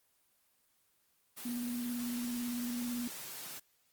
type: high-pass noise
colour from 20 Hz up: white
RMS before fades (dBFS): -45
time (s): 1.36-3.6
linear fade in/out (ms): 20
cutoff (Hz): 110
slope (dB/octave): 48
type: tone with vibrato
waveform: sine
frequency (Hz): 241.5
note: B3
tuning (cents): -39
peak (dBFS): -35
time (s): 1.45-3.08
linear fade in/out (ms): 5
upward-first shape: triangle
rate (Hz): 18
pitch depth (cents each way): 32
effects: white hiss -73 dBFS RMS until 3.92 s + Opus 24 kbps